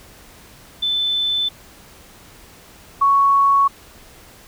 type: tone pair in turn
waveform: sine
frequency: 3520 / 1111.4 Hz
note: A7 / C#6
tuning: 0 / +4 cents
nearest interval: octave + minor sixth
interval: 1996 cents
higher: first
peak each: -17 / -11 dBFS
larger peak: second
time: 0.82-1.49 / 3.01-3.68 s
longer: neither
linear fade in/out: 10 ms
effects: pink hiss -45 dBFS RMS until 4.47 s